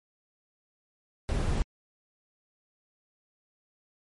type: noise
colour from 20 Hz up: brown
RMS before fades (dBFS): -27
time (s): 1.29-1.62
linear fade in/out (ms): 0
effects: MP3 48 kbps